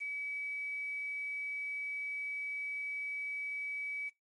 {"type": "tone with quantisation", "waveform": "sine", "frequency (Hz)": 2284, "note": "D7", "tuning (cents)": -49, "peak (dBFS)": -36, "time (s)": [0, 4.1], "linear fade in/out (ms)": 20, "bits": 10, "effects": ["noise-tail reverb RT60 0.2 s tail -19 dB re dry", "MP3 48 kbps"]}